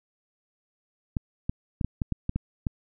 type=clicks; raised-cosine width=5 ms; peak=-14 dBFS; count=9; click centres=1.168 / 1.495 / 1.812 / 1.846 / 2.018 / 2.123 / 2.294 / 2.36 / 2.668 s; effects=none